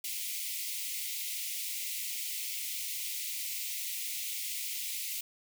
white high-pass noise, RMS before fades -37 dBFS, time 0.04-5.21 s, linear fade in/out 5 ms, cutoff 2000 Hz, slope 96 dB/octave, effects none

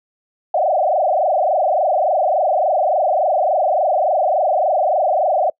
sine tone with frequency modulation, 678 Hz, E5, 49 cents sharp, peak -13 dBFS, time 0.54-5.5 s, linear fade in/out 5 ms, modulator 23.5 Hz, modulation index 4, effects noise-tail reverb RT60 0.1 s tail -26 dB re dry

